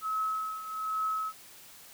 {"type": "tone with tremolo", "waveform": "sine", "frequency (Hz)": 1288, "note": "E6", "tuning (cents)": -41, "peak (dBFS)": -27, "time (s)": [0.01, 1.33], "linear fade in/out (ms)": 50, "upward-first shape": "triangle", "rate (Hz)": 1.2, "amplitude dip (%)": 75, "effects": ["white hiss -52 dBFS RMS until 1.93 s"]}